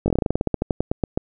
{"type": "slowing click train", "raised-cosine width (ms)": 2, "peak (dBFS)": -6, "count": 19, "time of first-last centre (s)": [0.06, 1.175], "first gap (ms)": 20, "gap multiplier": 1.12, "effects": []}